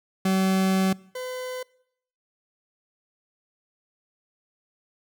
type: tone pair in turn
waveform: 40% pulse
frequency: 190 / 507.2 Hz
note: F#3 / B4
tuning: +46 / +46 cents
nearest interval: octave + perfect fourth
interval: 1700 cents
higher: second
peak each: -19 / -30 dBFS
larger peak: first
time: 0.25-0.93 / 1.15-1.63 s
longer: first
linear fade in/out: 5 ms
effects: noise-tail reverb RT60 0.7 s tail -23 dB re dry